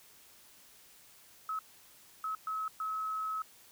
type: tone bursts at uneven times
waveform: sine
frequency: 1287 Hz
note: E6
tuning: 42 cents flat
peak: -33 dBFS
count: 4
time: 1.49-1.59 / 2.24-2.35 / 2.47-2.68 / 2.8-3.42 s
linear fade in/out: 2 ms
effects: white hiss -59 dBFS RMS until 3.71 s